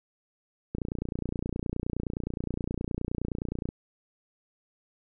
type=click train; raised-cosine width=3 ms; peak=-18 dBFS; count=88; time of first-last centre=0.75-3.689 s; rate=29.6 Hz; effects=none